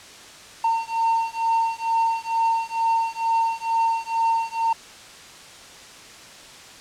triangle beating tone pair, 909 / 911.2 Hz, A#5 / A#5, -44 / -40 cents, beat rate 2.2 Hz, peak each -21 dBFS, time 0.64-4.73 s, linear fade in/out 5 ms, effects white hiss -43 dBFS RMS until 6.8 s + low-pass 7000 Hz 12 dB/octave

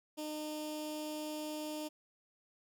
15% pulse tone with notch filter, 304.9 Hz, D#4, 35 cents flat, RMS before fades -41 dBFS, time 0.17-1.89 s, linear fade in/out 20 ms, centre 1400 Hz, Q 0.63, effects none

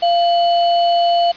sine tone with sample-and-hold, 691 Hz, F5, 19 cents flat, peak -11 dBFS, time 0.02-1.32 s, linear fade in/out 10 ms, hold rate 3675 Hz, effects white hiss -36 dBFS RMS until 1.36 s + resampled to 11025 Hz

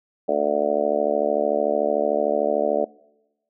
harmonic tone, 73.42 Hz, D2, in tune, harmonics 3 / 4 / 5 / 6 / 7 / 8 / 9 / 10, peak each -33 / -30 / -32 / -25 / -31 / -22 / -25 / -29 dBFS, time 0.28-2.85 s, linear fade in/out 10 ms, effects noise-tail reverb RT60 1.0 s tail -24 dB re dry

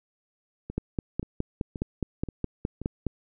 two click trains, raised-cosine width 3 ms, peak -22 / -14 dBFS, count 5 / 12, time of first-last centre 0.7-2.816 / 0.78-3.067 s, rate 1.89 / 4.81 Hz, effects none

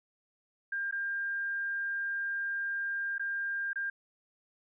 sine tone with dropouts, 1600 Hz, G6, 35 cents sharp, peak -31 dBFS, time 0.72-3.9 s, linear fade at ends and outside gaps 5 ms, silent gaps 0.912-0.924 / 3.182-3.195 / 3.732-3.757 s, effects none

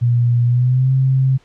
sine tone with pitch glide, 120 to 132.38 Hz, B2 to C3, -49 to +21 cents, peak -11 dBFS, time 0.01-1.38 s, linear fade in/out 20 ms, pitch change +170 cents, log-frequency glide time 0.45-0.92 s, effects pink hiss -54 dBFS RMS until 1.44 s + low-pass 5000 Hz 12 dB/octave

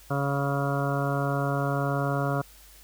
harmonic tone, 140.1 Hz, C#3, 19 cents sharp, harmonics 1 / 2 / 3 / 4 / 5 / 7 / 8 / 9 / 10, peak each -27 / -33 / -35 / -33 / -33 / -38 / -37 / -37 / -36 dBFS, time 0.1-2.42 s, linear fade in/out 10 ms, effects added 50 Hz sine -53 dBFS peak until 2.83 s + white hiss -53 dBFS RMS until 2.83 s

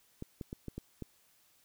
clicks, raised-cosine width 3 ms, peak -27 dBFS, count 6, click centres 0.224 / 0.412 / 0.529 / 0.683 / 0.78 / 1.023 s, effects white hiss -68 dBFS RMS until 1.64 s

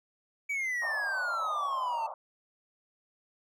triangle exponential sweep, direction down, 2300 to 880 Hz, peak -28 dBFS, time 0.49-2.07 s, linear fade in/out 10 ms
white band-pass noise, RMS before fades -40 dBFS, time 0.82-2.14 s, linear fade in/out 2 ms, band 560 to 1200 Hz, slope 96 dB/octave
effects none

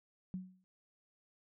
sine tone with exponential decay, 185.4 Hz, F#3, 4 cents sharp, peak -35 dBFS, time 0.34-0.64 s, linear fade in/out 0 ms, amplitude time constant 65 ms, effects none

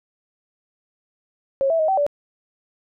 sine tone with pitch steps, 544 / 656 / 628 / 768 / 579 Hz, C#5 / E5 / D#5 / G5 / D5, -33 / -9 / +16 / -36 / -25 cents, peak -16 dBFS, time 1.61-2.065 s, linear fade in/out 0 ms, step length 91 ms, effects none

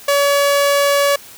sawtooth tone, 567 Hz, C#5, 39 cents sharp, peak -8 dBFS, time 0.08-1.16 s, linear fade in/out 5 ms, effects white hiss -39 dBFS RMS until 1.37 s

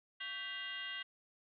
sine tone with frequency modulation, 2400 Hz, D7, 37 cents sharp, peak -40 dBFS, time 0.2-1.03 s, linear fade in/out 10 ms, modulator 424 Hz, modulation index 2.3, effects none

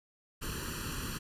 pink noise with comb filter, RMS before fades -38 dBFS, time 0.41-1.19 s, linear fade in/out 20 ms, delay 0.69 ms, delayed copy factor +0.9, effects resampled to 32000 Hz

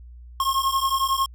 square beating tone pair, 1072 / 1083 Hz, C6 / C#6, +42 / -41 cents, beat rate 11 Hz, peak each -24 dBFS, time 0.4-1.26 s, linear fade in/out 2 ms, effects added 60 Hz sine -40 dBFS peak until 1.34 s

